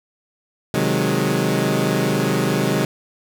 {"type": "chord", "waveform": "20% pulse", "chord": "Ab dominant seventh", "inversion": "first", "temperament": "equal", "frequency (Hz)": [130.81, 155.56, 185, 207.7], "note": ["C3", "Eb3", "Gb3", "Ab3"], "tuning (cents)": [0, 0, 0, 0], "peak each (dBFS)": -18, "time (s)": [0.74, 2.85], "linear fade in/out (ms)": 2, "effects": []}